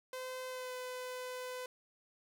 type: tone with pitch glide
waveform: sawtooth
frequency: 513 to 504.5 Hz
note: C5 to B4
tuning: -34 to +37 cents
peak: -37 dBFS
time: 0.13-1.66 s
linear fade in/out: 2 ms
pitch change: -29 cents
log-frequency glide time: 0.48-0.73 s
effects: none